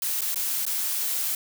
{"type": "noise with dropouts", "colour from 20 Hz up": "blue", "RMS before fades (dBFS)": -27, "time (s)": [0.02, 1.35], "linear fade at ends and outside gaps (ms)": 2, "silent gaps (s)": [[0.209, 0.217], [0.345, 0.358], [0.653, 0.665]], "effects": []}